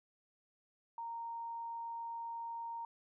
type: tone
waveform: sine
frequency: 927 Hz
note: A#5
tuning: 10 cents flat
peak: -40 dBFS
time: 0.98-2.85 s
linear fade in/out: 2 ms
effects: none